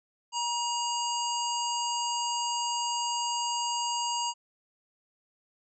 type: harmonic tone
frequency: 950 Hz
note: A#5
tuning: 33 cents sharp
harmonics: 1 / 3 / 5 / 7 / 8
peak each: -30 / -35 / -37 / -38 / -39 dBFS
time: 0.32-4.34 s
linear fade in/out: 50 ms
effects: none